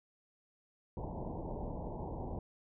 pink low-pass noise, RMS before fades -41 dBFS, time 0.97-2.39 s, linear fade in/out 2 ms, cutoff 970 Hz, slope 96 dB/octave, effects none

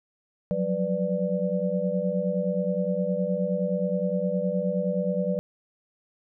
sine tone cluster, 179.2 / 188.8 / 496 / 588 Hz, F3 / F#3 / B4 / D5, +45 / +35 / +7 / +2 cents, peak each -29 dBFS, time 0.51-5.39 s, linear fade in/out 0 ms, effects none

